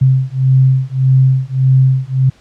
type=beating tone pair; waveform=sine; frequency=130.81 / 132.51 Hz; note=C3 / C3; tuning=0 / +22 cents; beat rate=1.7 Hz; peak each=-11 dBFS; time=0.01-2.3 s; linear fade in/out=10 ms; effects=pink hiss -48 dBFS RMS until 2.4 s + low-pass 6000 Hz 12 dB/octave